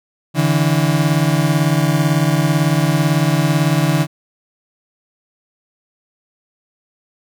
35% pulse beating tone pair, 144.1 / 162.1 Hz, D3 / E3, -33 / -29 cents, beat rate 18 Hz, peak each -14 dBFS, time 0.34-4.07 s, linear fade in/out 50 ms, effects none

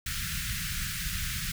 pink band-stop noise, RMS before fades -33 dBFS, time 0.06-1.52 s, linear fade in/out 5 ms, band 190 to 1400 Hz, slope 48 dB/octave, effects none

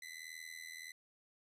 sawtooth tone with amplitude modulation, 2011 Hz, B6, 31 cents sharp, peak -40 dBFS, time 0.02-0.92 s, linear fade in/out 5 ms, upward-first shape sine, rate 81.5 Hz, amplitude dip 85%, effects resampled to 32000 Hz

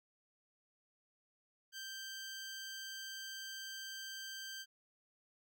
15% pulse tone, 1568 Hz, G6, in tune, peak -38 dBFS, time 1.72-4.66 s, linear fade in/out 50 ms, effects none

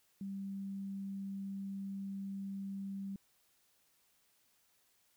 sine tone, 196 Hz, G3, in tune, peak -39 dBFS, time 0.21-3.16 s, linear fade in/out 2 ms, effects white hiss -73 dBFS RMS until 5.16 s

